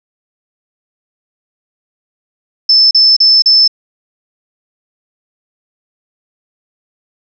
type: tone bursts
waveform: sine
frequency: 5270 Hz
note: E8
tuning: 1 cent flat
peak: -4 dBFS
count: 4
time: 2.69-3.678 s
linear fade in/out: 5 ms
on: 220 ms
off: 36 ms
effects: none